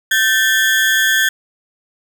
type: ring-modulated tone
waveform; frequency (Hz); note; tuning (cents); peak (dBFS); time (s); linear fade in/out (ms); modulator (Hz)
35% pulse; 1661.2; G#6; 0; -7; 0.11-1.29; 5; 110
effects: none